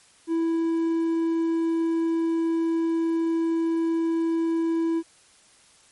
triangle tone, 329.6 Hz, E4, in tune, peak -19 dBFS, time 0.27-5.03 s, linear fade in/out 50 ms, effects white hiss -56 dBFS RMS until 5.91 s + MP3 48 kbps

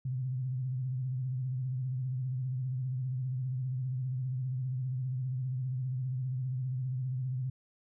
sine tone with vibrato, 128.6 Hz, C3, 30 cents flat, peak -31 dBFS, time 0.05-7.5 s, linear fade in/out 5 ms, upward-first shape sine, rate 15 Hz, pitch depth 70 cents each way, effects none

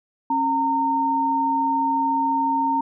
sine tone pair together, 272.8 / 917 Hz, C#4 / A#5, -28 / -29 cents, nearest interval octave + major sixth, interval 2099 cents, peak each -25 / -19 dBFS, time 0.3-2.81 s, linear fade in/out 5 ms, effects none

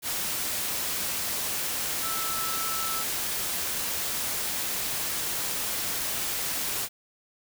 sine tone in noise, 1317 Hz, E6, 2 cents flat, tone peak -33 dBFS, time 2.01-3.05 s, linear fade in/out 50 ms, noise white, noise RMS -30 dBFS, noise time 0.02-6.89 s, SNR -6 dB, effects none

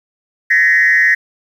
sine tone with frequency modulation, 1864.7 Hz, A#6, in tune, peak -7 dBFS, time 0.5-1.15 s, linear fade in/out 10 ms, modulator 156 Hz, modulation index 1, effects tanh soft clip ceiling -3 dBFS + 7-bit

